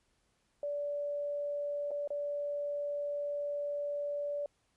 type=tone with dropouts; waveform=sine; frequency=579 Hz; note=D5; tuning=25 cents flat; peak=-33 dBFS; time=0.63-4.46 s; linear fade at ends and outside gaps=2 ms; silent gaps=1.908-1.914 / 2.076-2.104 s; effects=pink hiss -75 dBFS RMS until 4.76 s + resampled to 24000 Hz